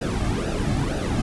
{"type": "noise with flanger", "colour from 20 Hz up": "brown", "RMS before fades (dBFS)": -24, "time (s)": [0.01, 1.22], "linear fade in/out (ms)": 10, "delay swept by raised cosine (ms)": [0.91, 2.11], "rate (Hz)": 2.1, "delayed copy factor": -0.75, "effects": ["resampled to 24000 Hz"]}